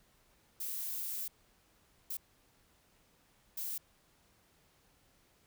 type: noise bursts at uneven times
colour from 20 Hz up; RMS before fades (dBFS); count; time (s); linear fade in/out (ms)
violet; -39; 3; 0.6-1.28 / 2.1-2.17 / 3.57-3.78; 5
effects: pink hiss -69 dBFS RMS until 5.46 s